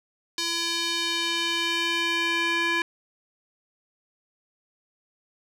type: tone with band-pass filter sweep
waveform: square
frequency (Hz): 337.4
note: E4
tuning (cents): +40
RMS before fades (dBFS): -26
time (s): 0.38-2.82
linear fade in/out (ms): 2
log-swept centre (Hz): 4600 to 2100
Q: 1.8
effects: none